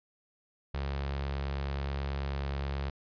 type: tone with notch filter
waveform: sawtooth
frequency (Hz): 69.3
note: C#2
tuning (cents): 0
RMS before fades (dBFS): -34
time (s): 0.74-2.9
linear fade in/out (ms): 5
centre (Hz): 260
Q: 1.6
effects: resampled to 11025 Hz